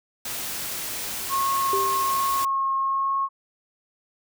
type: noise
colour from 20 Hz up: white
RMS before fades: -31 dBFS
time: 0.25-2.45 s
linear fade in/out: 5 ms
type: tone with vibrato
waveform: sine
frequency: 1085 Hz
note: C#6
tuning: 37 cents flat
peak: -21 dBFS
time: 1.29-3.29 s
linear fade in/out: 50 ms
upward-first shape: triangle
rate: 1.2 Hz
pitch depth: 11 cents each way
type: tone with exponential decay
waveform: sine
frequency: 392 Hz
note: G4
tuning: in tune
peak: -22 dBFS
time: 1.73-2.33 s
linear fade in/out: 2 ms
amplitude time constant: 130 ms
effects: none